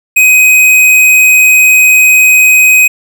square tone, 2514 Hz, D#7, 17 cents sharp, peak -3 dBFS, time 0.16-2.88 s, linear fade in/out 10 ms, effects none

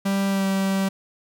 45% pulse tone with pitch glide, 196.3 to 193.6 Hz, G3 to G3, +3 to -21 cents, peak -20 dBFS, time 0.05-0.89 s, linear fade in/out 10 ms, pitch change -24 cents, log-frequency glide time 0.28-0.46 s, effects none

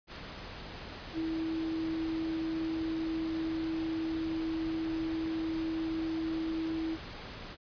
sine tone in noise, 323.3 Hz, E4, 34 cents flat, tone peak -31 dBFS, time 1.13-6.98 s, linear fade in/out 50 ms, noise pink, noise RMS -44 dBFS, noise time 0.07-7.57 s, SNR +10 dB, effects resampled to 11025 Hz

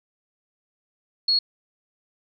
sine tone, 4325 Hz, C#8, 43 cents flat, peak -17 dBFS, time 1.28-1.39 s, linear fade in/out 5 ms, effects none

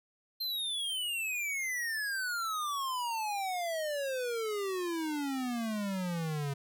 square exponential sweep, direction down, 4186 to 137.3 Hz, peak -33 dBFS, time 0.4-6.54 s, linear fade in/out 10 ms, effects none

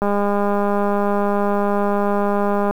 click train, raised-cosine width 1 ms, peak -7 dBFS, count 547, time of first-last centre 0.02-2.71 s, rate 203 Hz, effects 7-bit

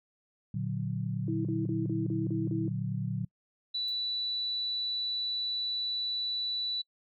sine chord, Bb augmented, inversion none, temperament equal, 116.54 / 146.83 / 185 Hz, Bb2 / D3 / F#3, 0 / 0 / 0 cents, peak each -34 / -35 / -35 dBFS, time 0.54-3.25 s, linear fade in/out 5 ms
sine tone bursts, 324.6 Hz, E4, 27 cents flat, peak -31 dBFS, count 7, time 1.28-2.68 s, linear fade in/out 2 ms, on 170 ms, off 35 ms
sine tone, 3960 Hz, B7, 4 cents sharp, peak -30 dBFS, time 3.74-6.82 s, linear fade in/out 10 ms
violet noise with exponential decay, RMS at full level -50 dBFS, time 3.88-3.97 s, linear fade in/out 1 ms, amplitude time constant 19 ms
effects noise-tail reverb RT60 0.1 s tail -26 dB re dry

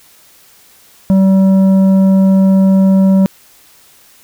triangle tone with tanh clipping, 191.8 Hz, G3, 37 cents flat, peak -7 dBFS, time 1.1-3.26 s, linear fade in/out 0 ms, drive 12 dB, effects white hiss -45 dBFS RMS until 4.23 s

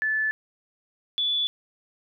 sine tone pair in turn, 1741 / 3451 Hz, A6 / A7, -19 / -34 cents, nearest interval octave, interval 1185 cents, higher second, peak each -22 dBFS, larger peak neither, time 0.02-0.31 / 1.18-1.47 s, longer neither, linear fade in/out 0 ms, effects none

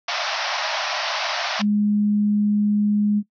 pink band-pass noise, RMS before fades -25 dBFS, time 0.08-1.62 s, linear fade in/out 5 ms, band 590 to 5800 Hz, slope 96 dB/octave
sine tone, 207.7 Hz, G#3, in tune, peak -16 dBFS, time 1.59-3.23 s, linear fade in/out 50 ms
effects noise-tail reverb RT60 0.1 s tail -19 dB re dry

